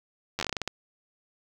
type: slowing click train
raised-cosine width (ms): 0.2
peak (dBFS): -12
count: 11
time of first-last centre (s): 0.39-0.677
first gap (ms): 10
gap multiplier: 1.22
effects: 7-bit